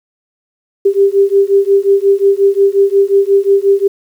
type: beating tone pair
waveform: sine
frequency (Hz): 393.2 / 398.8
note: G4 / G4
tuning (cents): +5 / +30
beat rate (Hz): 5.6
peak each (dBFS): -10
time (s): 0.85-3.88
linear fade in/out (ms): 10
effects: 7-bit